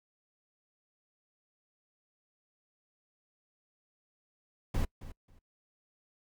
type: noise with echo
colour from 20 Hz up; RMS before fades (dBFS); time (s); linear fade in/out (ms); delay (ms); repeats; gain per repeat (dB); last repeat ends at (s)
brown; -29; 4.74-4.85; 5; 270; 2; -15; 5.39
effects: noise-tail reverb RT60 0.1 s tail -24 dB re dry